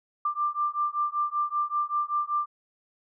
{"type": "beating tone pair", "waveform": "sine", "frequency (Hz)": [1183, 1188.2], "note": ["D6", "D6"], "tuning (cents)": [12, 20], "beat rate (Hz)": 5.2, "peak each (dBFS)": -28, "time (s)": [0.25, 2.46], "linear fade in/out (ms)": 5, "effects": []}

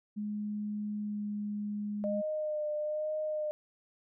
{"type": "tone with pitch glide", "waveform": "sine", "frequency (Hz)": [209.1, 207.5], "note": ["G#3", "G#3"], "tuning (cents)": [12, -1], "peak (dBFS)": -33, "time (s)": [0.16, 2.22], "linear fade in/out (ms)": 20, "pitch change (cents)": -13, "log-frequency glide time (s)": [1.01, 1.22]}
{"type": "tone with vibrato", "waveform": "sine", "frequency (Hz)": 609, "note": "D#5", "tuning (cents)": -37, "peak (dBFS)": -31, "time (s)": [2.04, 3.51], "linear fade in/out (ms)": 0, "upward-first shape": "sine", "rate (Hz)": 1.1, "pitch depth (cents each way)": 23}
{"effects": []}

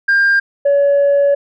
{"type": "tone pair in turn", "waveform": "sine", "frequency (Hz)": [1600, 565.7], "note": ["G6", "C#5"], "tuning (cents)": [35, 35], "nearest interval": "octave + tritone", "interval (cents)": 1800, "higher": "first", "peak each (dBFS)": -7, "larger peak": "neither", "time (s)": [[0.08, 0.4], [0.65, 1.35]], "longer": "second", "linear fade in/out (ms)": 10, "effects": ["tanh soft clip ceiling -7 dBFS"]}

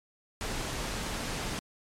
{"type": "noise", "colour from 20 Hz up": "pink", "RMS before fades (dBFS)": -34, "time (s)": [0.41, 1.59], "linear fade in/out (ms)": 0, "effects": ["low-pass 9000 Hz 12 dB/octave", "MP3 96 kbps"]}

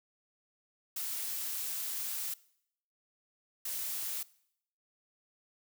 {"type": "noise bursts at uneven times", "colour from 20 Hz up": "blue", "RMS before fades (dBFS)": -37, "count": 2, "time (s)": [[0.96, 2.34], [3.65, 4.23]], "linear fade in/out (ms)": 5, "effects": ["noise-tail reverb RT60 0.7 s tail -21 dB re dry"]}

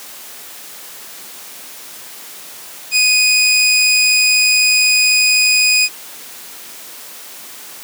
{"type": "tone", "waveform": "20% pulse", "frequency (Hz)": 2489, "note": "D#7", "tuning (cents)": 0, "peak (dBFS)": -5, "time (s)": [2.91, 5.89], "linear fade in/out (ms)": 50, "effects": ["white hiss -34 dBFS RMS until 7.83 s", "high-pass 200 Hz 12 dB/octave"]}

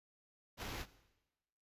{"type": "noise with sample-and-hold", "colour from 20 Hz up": "pink", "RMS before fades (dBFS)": -44, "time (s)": [0.57, 0.86], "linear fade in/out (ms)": 50, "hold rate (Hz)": 8820, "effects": ["noise-tail reverb RT60 1.0 s tail -17 dB re dry", "resampled to 32000 Hz"]}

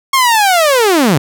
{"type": "linear sweep", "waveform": "sawtooth", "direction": "down", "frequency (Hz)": [1095, 124.7], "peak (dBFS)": -4, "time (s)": [0.13, 1.18], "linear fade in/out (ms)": 5, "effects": []}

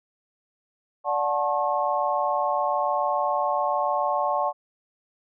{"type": "tone cluster", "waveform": "sine", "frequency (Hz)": [585, 732, 873, 1082], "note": ["D5", "F#5", "A5", "C#6"], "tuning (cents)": [-7, -19, -14, -42], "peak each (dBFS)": -27, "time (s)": [1.04, 4.53], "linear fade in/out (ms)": 50, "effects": []}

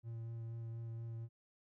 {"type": "tone with vibrato", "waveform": "triangle", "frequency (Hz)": 114.9, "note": "A#2", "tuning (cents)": -25, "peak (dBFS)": -40, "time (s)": [0.03, 1.29], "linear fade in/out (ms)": 50, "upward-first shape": "sine", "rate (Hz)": 4.2, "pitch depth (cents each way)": 13, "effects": []}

